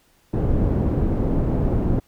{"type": "low-pass noise", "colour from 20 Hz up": "pink", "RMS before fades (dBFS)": -20, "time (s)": [0.33, 2], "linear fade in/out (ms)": 10, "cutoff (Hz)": 390, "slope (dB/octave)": 12, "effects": ["pink hiss -60 dBFS RMS until 2.07 s"]}